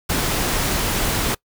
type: noise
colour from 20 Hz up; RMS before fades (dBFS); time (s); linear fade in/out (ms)
pink; -21; 0.09-1.35; 10
effects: noise-tail reverb RT60 0.1 s tail -24 dB re dry